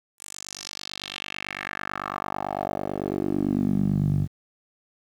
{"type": "tone with band-pass filter sweep", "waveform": "10% pulse", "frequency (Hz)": 49, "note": "G1", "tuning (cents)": 0, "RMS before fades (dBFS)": -28, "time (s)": [0.18, 4.28], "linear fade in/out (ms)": 50, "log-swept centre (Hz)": [8900, 120], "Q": 2.9, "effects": ["9-bit"]}